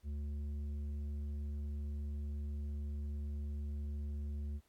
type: tone with tanh clipping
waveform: triangle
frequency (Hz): 72.8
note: D2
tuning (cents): -15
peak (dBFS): -39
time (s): 0.03-4.61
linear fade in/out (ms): 50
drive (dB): 12
effects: pink hiss -75 dBFS RMS until 4.68 s + AAC 64 kbps

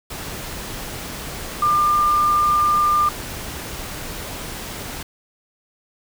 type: tone in noise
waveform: sine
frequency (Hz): 1198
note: D6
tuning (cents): +34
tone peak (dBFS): -14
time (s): 1.62-3.09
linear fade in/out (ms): 5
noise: pink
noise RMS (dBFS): -31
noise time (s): 0.1-5.03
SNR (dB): +14
effects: none

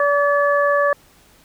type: harmonic tone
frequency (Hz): 574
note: D5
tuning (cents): -40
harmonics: 1 / 2 / 3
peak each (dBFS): -16 / -19 / -21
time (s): 0-0.93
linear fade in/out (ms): 2
effects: pink hiss -52 dBFS RMS until 1.44 s

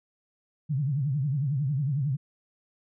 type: tone with vibrato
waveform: sine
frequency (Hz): 140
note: C#3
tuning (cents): +18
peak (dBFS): -24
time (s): 0.69-2.17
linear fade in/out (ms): 20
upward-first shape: triangle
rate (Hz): 11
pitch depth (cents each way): 210
effects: none

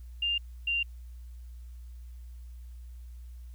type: tone pair in turn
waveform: sine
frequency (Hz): 2800 / 2779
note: F7 / F7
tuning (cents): +4 / -9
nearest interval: unison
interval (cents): 13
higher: first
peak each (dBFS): -26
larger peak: neither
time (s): 0.22-0.38 / 0.67-0.83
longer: neither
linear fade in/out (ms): 5
effects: added 60 Hz sine -42 dBFS peak until 3.54 s + white hiss -68 dBFS RMS until 3.54 s

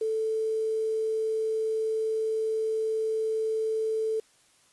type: tone with quantisation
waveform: sine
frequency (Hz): 440.3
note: A4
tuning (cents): +1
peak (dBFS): -25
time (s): 0.01-4.2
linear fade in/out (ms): 5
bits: 8
effects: white hiss -62 dBFS RMS until 4.72 s + resampled to 24000 Hz

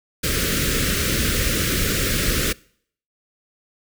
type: band-stop noise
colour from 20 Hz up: pink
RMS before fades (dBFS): -21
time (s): 0.23-2.53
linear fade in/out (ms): 10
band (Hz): 550 to 1300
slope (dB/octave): 48
effects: noise-tail reverb RT60 0.6 s tail -24 dB re dry

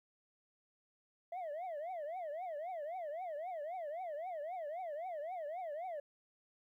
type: tone with vibrato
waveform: sine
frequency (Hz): 659.3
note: E5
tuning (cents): 0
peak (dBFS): -37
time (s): 1.32-6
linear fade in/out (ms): 5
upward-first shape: triangle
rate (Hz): 3.8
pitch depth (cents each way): 270
effects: tanh soft clip ceiling -39 dBFS + 13-bit

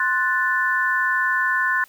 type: chord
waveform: sine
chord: F# diminished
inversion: second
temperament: equal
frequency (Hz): 1046.5 / 1480 / 1760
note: C6 / F#6 / A6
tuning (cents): 0 / 0 / 0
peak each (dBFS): -24 / -22 / -21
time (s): 0-1.84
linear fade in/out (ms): 2
effects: white hiss -53 dBFS RMS until 1.88 s

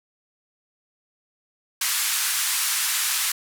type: band-pass noise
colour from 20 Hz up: white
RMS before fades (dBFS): -24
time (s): 1.81-3.32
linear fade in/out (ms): 5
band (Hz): 1100 to 13000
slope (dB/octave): 24
effects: none

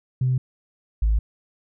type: tone pair in turn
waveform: sine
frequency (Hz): 128.3 / 54.08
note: C3 / A1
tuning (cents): -34 / -29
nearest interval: octave + minor third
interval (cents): 1495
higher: first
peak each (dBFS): -17 / -15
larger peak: second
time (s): 0.21-0.38 / 1.02-1.19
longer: neither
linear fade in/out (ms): 5
effects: tanh soft clip ceiling -13 dBFS

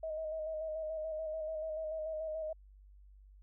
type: tone with vibrato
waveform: sine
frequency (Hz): 630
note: D#5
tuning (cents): +21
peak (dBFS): -36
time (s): 0.03-2.53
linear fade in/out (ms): 5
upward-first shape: square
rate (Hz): 6.9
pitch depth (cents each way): 29
effects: added 49 Hz sine -55 dBFS peak until 3.42 s

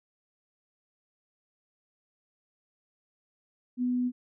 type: tone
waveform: sine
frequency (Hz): 248.1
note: B3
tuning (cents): +8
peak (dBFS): -25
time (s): 3.77-4.12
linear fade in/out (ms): 50
effects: none

